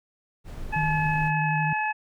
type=noise; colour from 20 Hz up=brown; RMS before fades=-35 dBFS; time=0.44-1.32 s; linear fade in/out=50 ms
type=harmonic tone; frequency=857 Hz; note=A5; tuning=46 cents flat; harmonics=1 / 2 / 3; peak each=-26 / -29 / -31 dBFS; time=0.72-1.93 s; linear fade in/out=20 ms
type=tone with vibrato; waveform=sine; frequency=154.6 Hz; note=D#3; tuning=11 cents flat; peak=-25 dBFS; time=0.76-1.73 s; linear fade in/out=2 ms; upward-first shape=triangle; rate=12 Hz; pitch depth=27 cents each way
effects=none